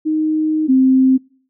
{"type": "tone pair in turn", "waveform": "sine", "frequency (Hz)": [311.1, 261.6], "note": ["D#4", "C4"], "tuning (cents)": [0, 0], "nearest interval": "minor third", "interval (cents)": 300, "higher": "first", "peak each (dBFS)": [-14, -8], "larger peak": "second", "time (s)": [[0.05, 0.68], [0.68, 1.18]], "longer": "first", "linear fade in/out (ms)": 20, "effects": ["noise-tail reverb RT60 0.5 s tail -25 dB re dry"]}